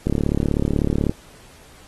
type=click train; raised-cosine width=3 ms; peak=-6 dBFS; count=38; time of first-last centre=0.07-1.095 s; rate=36.1 Hz; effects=pink hiss -48 dBFS RMS until 1.87 s + AAC 32 kbps